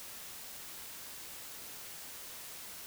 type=silence; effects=white hiss -47 dBFS RMS until 2.86 s